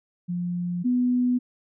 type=tone pair in turn; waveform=sine; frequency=176.1 / 247.9 Hz; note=F3 / B3; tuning=+15 / +7 cents; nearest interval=tritone; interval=592 cents; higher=second; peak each=-25 / -19 dBFS; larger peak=second; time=0.28-0.84 / 0.84-1.39 s; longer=first; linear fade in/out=20 ms; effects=none